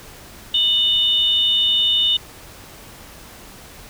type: tone pair together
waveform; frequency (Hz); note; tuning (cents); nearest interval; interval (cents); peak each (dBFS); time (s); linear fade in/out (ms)
sine; 2960 / 3628; F#7 / A#7; 0 / -48; major third; 352; -17; 0.54-2.17; 5
effects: pink hiss -41 dBFS RMS until 3.89 s